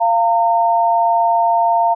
sine tone pair together, 692 / 913.5 Hz, F5 / A#5, -16 / -35 cents, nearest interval perfect fourth, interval 481 cents, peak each -14 dBFS, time 0-1.95 s, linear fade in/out 20 ms, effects none

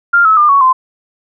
sine tone with pitch steps, 1396.9 / 1295.8 / 1202.1 / 1115.1 / 1034.5 Hz, F6 / E6 / D6 / C#6 / C6, 0 / -30 / +40 / +10 / -20 cents, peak -5 dBFS, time 0.13-0.73 s, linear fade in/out 10 ms, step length 120 ms, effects none

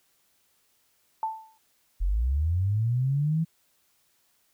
sine tone with exponential decay, 883 Hz, A5, 6 cents sharp, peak -23 dBFS, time 1.23-1.58 s, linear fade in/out 1 ms, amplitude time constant 74 ms
sine linear sweep, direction up, 40.22 to 166.1 Hz, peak -22 dBFS, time 2-3.45 s, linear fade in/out 20 ms
effects white hiss -68 dBFS RMS until 4.53 s

